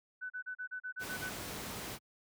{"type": "tone bursts", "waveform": "sine", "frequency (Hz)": 1500, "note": "F#6", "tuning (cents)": 23, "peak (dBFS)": -38, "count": 9, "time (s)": [0.21, 1.301], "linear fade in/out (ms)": 20, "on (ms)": 91, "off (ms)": 34}
{"type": "noise", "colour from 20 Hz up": "pink", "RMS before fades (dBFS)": -42, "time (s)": [0.99, 1.99], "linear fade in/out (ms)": 50}
{"effects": ["high-pass 80 Hz 12 dB/octave"]}